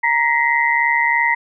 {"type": "tone cluster", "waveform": "sine", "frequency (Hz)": [933, 1908, 2051], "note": ["A#5", "A#6", "C7"], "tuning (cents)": [1, 40, -35], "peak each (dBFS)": -18, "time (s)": [0.03, 1.35], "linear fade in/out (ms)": 10, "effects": []}